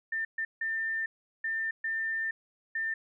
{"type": "tone bursts at uneven times", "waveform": "sine", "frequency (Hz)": 1796, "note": "A6", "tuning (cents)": 35, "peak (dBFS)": -29, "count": 6, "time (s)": [[0.12, 0.25], [0.38, 0.45], [0.61, 1.06], [1.44, 1.71], [1.84, 2.31], [2.75, 2.94]], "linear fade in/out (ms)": 5, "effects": []}